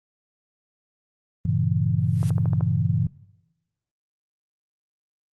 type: chord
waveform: sine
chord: G diminished seventh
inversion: none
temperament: equal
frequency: 98 / 116.54 / 138.59 / 164.81 Hz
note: G2 / Bb2 / Db3 / Fb3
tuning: 0 / 0 / 0 / 0 cents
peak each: -25 dBFS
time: 1.45-3.07 s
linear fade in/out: 5 ms
type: noise with exponential growth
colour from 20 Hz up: white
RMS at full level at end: -37 dBFS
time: 1.97-2.3 s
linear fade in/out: 5 ms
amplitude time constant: 71 ms
type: click train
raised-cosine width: 1 ms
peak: -20 dBFS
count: 6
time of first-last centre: 2.23-2.609 s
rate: 13.2 Hz
effects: noise-tail reverb RT60 0.9 s tail -20 dB re dry + Opus 24 kbps